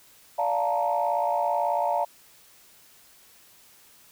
sine chord, Bb major seventh, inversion first, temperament just, 582.7 / 699.2 / 874.1 / 932.3 Hz, D5 / F5 / A5 / Bb5, -14 / +2 / -12 / 0 cents, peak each -28 / -26 / -28 / -28 dBFS, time 0.38-2.05 s, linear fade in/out 10 ms, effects tanh soft clip ceiling -13 dBFS + white hiss -55 dBFS RMS until 4.11 s

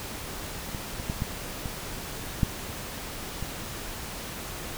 clicks, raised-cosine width 5 ms, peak -22 / -22 / -17 / -15 / -21 / -9 / -21 dBFS, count 7, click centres 0.748 / 0.999 / 1.099 / 1.221 / 1.658 / 2.432 / 3.426 s, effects pink hiss -37 dBFS RMS until 4.77 s

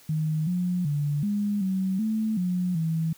sine tone with pitch steps, 155.8 / 179.2 / 145.7 / 205.4 / 189.5 / 218.8 / 180.3 / 162 Hz, D#3 / F3 / D3 / G#3 / F#3 / A3 / F#3 / E3, +3 / +45 / -13 / -19 / +42 / -9 / -45 / -30 cents, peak -23 dBFS, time 0.09-3.13 s, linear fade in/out 5 ms, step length 380 ms, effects white hiss -54 dBFS RMS until 3.17 s

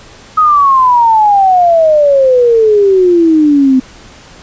sine exponential sweep, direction down, 1273 to 255.2 Hz, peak -4 dBFS, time 0.37-3.8 s, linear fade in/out 10 ms, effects pink hiss -36 dBFS RMS until 4.42 s + resampled to 16000 Hz

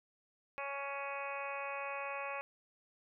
harmonic tone with a mistuned harmonic, 278.8 Hz, C#4, 10 cents sharp, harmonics 2 / 3 / 4 / 5 / 6 / 7 / 8 / 9 / 10, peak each -44 / -46 / -44 / -51 / -51 / -53 / -49 / -45 / -57 dBFS, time 0.58-2.41 s, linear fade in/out 0 ms, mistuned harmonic 10, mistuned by -36 cents, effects none

